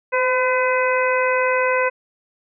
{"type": "harmonic tone with a mistuned harmonic", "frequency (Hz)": 506, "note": "B4", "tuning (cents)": 42, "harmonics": [1, 2, 3, 4, 5], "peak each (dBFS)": [-19, -22, -24, -25, -26], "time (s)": [0.12, 1.9], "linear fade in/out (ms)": 20, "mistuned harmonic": 1, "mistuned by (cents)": 24, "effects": []}